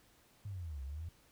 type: linear two-way sweep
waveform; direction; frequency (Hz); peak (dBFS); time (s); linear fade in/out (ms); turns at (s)
sine; down then up; 105.5 to 64.8 to 87; -40; 0.45-1.09; 5; 0.83
effects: pink hiss -67 dBFS RMS until 1.31 s